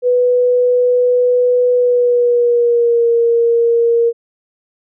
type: tone with pitch glide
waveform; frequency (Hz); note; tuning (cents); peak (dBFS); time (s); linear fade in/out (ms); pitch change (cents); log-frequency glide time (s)
sine; 493.9 to 467; B4 to A#4; 0 to +3; -9; 0.02-4.13; 50; -97; 1.73-3.09
effects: none